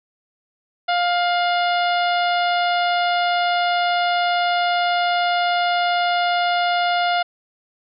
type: harmonic tone with a mistuned harmonic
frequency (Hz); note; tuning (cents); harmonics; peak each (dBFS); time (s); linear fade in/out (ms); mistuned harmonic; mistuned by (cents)
703; F5; +11; 1 / 2 / 3 / 4 / 5 / 6 / 7; -18 / -24 / -29 / -29 / -30 / -34 / -38; 0.88-7.23; 10; 4; +41
effects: none